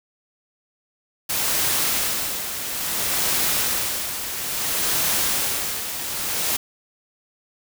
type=noise with tremolo; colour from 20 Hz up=white; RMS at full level=-21 dBFS; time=1.29-6.57 s; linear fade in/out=10 ms; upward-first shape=sine; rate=0.59 Hz; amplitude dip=60%; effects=none